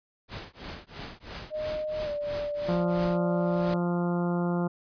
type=noise with tremolo; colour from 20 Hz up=pink; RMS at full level=-37 dBFS; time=0.28-3.2 s; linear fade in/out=50 ms; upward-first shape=triangle; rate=3 Hz; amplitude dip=100%
type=tone with pitch glide; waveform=sine; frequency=614 to 586.3 Hz; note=D#5 to D5; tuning=-23 to -3 cents; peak=-29 dBFS; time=1.5-3.78 s; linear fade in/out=50 ms; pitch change=-80 cents; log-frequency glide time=2.04-2.09 s
type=harmonic tone; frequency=174.61 Hz; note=F3; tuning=in tune; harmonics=1 / 2 / 3 / 4 / 5 / 6 / 7 / 8; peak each=-26 / -32 / -36 / -38 / -40 / -42 / -43 / -44 dBFS; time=2.68-4.68 s; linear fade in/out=10 ms
type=noise with exponential growth; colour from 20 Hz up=pink; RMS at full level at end=-36 dBFS; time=3.14-3.74 s; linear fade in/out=2 ms; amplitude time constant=130 ms
effects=resampled to 11025 Hz